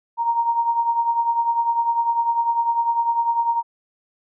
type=tone with tremolo; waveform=sine; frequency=932.3 Hz; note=A#5; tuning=in tune; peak=-14 dBFS; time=0.17-3.63 s; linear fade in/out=50 ms; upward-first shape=triangle; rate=10 Hz; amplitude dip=70%; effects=none